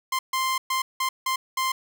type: tone bursts at uneven times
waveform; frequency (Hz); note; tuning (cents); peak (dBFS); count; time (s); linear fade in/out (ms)
sawtooth; 1047; C6; +1; -19; 6; 0.12-0.19 / 0.33-0.58 / 0.7-0.82 / 1-1.09 / 1.26-1.36 / 1.57-1.72; 5
effects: none